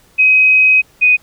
sine tone pair in turn, 2528 / 2493 Hz, D#7 / D#7, +27 / +3 cents, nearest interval unison, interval 24 cents, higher first, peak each -6 dBFS, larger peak neither, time 0.18-0.82 / 1.01-1.17 s, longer first, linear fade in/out 20 ms, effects pink hiss -50 dBFS RMS until 1.22 s

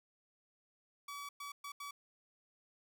sawtooth tone bursts at uneven times, 1142 Hz, D6, 49 cents flat, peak -40 dBFS, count 4, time 1.08-1.29 / 1.4-1.52 / 1.64-1.72 / 1.8-1.91 s, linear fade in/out 5 ms, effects none

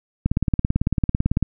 click train, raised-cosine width 5 ms, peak -6 dBFS, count 22, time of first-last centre 0.26-1.427 s, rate 18 Hz, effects none

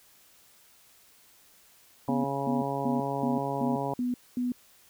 harmonic tone, 138.59 Hz, C#3, in tune, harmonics 1 / 2 / 3 / 4 / 5 / 6 / 7, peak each -36 / -36 / -36 / -36 / -36 / -36 / -36 dBFS, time 2.08-3.94 s, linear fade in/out 2 ms
sine tone bursts, 246.9 Hz, B3, in tune, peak -26 dBFS, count 7, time 2.09-4.52 s, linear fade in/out 2 ms, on 150 ms, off 230 ms
effects white hiss -59 dBFS RMS until 4.89 s

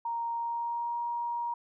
sine tone with pitch glide, 932.3 to 946.4 Hz, A#5 to A#5, 0 to +26 cents, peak -30 dBFS, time 0.05-1.54 s, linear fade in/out 5 ms, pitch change +26 cents, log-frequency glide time 0.34-1.01 s, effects none

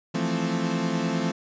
35% pulse chord, F major seventh, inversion third, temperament equal, 164.81 / 174.61 / 220 / 261.6 Hz, E3 / F3 / A3 / C4, 0 / 0 / 0 / 0 cents, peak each -28 dBFS, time 0.14-1.32 s, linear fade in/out 10 ms, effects resampled to 16000 Hz

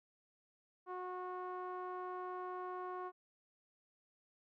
sawtooth tone with low-pass filter, 364.9 Hz, F#4, 24 cents flat, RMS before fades -44 dBFS, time 0.86-3.12 s, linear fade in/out 50 ms, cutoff 1100 Hz, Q 3.2, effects none

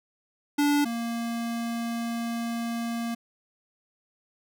square tone pair in turn, 290 / 232.8 Hz, D4 / A#3, -22 / -2 cents, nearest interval major third, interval 380 cents, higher first, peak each -21 / -29 dBFS, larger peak first, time 0.58-0.85 / 0.85-3.15 s, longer second, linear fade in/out 10 ms, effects none

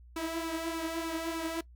sawtooth tone with flanger, 327.8 Hz, E4, 10 cents flat, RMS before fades -35 dBFS, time 0.16-1.61 s, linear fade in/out 5 ms, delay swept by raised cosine 0.75 to 4.55 ms, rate 3.3 Hz, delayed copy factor +0.55, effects noise-tail reverb RT60 0.1 s tail -20 dB re dry + added 60 Hz sine -51 dBFS peak until 1.75 s

